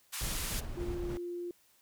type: band-pass noise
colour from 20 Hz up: white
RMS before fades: -39 dBFS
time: 0.12-0.61 s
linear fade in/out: 20 ms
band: 900 to 13000 Hz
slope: 24 dB/octave
type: noise with tremolo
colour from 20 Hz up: brown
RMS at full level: -37 dBFS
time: 0.21-1.17 s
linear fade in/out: 0 ms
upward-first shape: square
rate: 3.4 Hz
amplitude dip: 30%
type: tone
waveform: sine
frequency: 349.9 Hz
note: F4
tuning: 3 cents sharp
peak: -36 dBFS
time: 0.77-1.51 s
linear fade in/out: 2 ms
effects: white hiss -67 dBFS RMS until 1.81 s